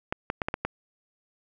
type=clicks; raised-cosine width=0.5 ms; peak=-12 dBFS; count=6; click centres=0.125 / 0.301 / 0.418 / 0.485 / 0.541 / 0.65 s; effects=none